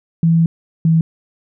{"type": "tone pair in turn", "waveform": "sine", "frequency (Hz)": [165.3, 162.65], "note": ["E3", "E3"], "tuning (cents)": [5, -23], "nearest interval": "unison", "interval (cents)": 28, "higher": "first", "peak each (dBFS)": -9, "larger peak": "neither", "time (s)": [[0.23, 0.46], [0.85, 1.01]], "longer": "first", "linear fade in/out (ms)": 2, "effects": []}